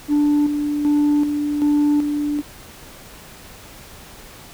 sine tone with tremolo, 293.7 Hz, D4, in tune, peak -11 dBFS, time 0.08-2.42 s, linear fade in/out 50 ms, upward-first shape square, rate 1.3 Hz, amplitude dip 55%, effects tanh soft clip ceiling -12 dBFS + pink hiss -41 dBFS RMS until 4.53 s

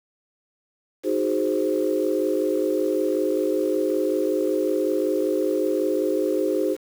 sine chord, Ab dominant seventh, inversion second, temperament equal, 311.1 / 370 / 415.3 / 523.3 Hz, Eb4 / Gb4 / Ab4 / C5, 0 / 0 / 0 / 0 cents, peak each -25 dBFS, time 1.03-6.77 s, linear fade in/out 50 ms, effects tanh soft clip ceiling -10 dBFS + 7-bit

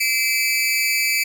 sawtooth tone with amplitude modulation, 2320 Hz, D7, 22 cents flat, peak -10 dBFS, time 0-1.24 s, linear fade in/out 10 ms, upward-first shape sine, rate 258 Hz, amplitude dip 95%, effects none

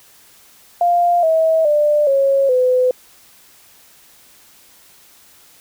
sine tone with pitch steps, 698.5 / 644.2 / 594.2 / 548 / 505.5 Hz, F5 / E5 / D5 / C#5 / B4, 0 / -40 / +20 / -20 / +40 cents, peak -11 dBFS, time 0.81-2.91 s, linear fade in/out 2 ms, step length 420 ms, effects white hiss -48 dBFS RMS until 5.6 s

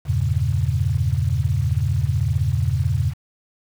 sine chord, E diminished seventh, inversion none, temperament equal, 82.41 / 98 / 116.54 / 138.59 Hz, E2 / G2 / Bb2 / Db3, 0 / 0 / 0 / 0 cents, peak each -23 dBFS, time 0.05-3.14 s, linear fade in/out 50 ms, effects 7-bit

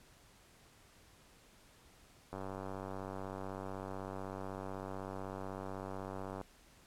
click train, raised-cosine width 1 ms, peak -29 dBFS, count 393, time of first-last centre 2.33-6.413 s, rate 96 Hz, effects pink hiss -63 dBFS RMS until 6.86 s + low-pass 12000 Hz 12 dB/octave

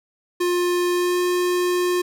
square tone with pitch glide, 354.1 to 357.2 Hz, F4 to F4, +24 to +39 cents, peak -19 dBFS, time 0.4-2.02 s, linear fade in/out 10 ms, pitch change +15 cents, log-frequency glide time 0.92-1.2 s, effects none

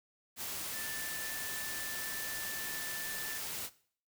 sine tone in noise, 1763 Hz, A6, 3 cents sharp, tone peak -43 dBFS, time 0.72-3.41 s, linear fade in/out 50 ms, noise white, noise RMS -40 dBFS, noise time 0.36-3.7 s, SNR -6 dB, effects noise-tail reverb RT60 0.5 s tail -18 dB re dry

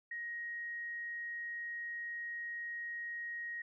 sine tone, 1882 Hz, A#6, 16 cents sharp, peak -39 dBFS, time 0.11-3.62 s, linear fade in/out 5 ms, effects none

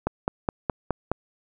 click train, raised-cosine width 1 ms, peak -9 dBFS, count 6, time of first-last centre 0.07-1.116 s, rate 4.78 Hz, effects none

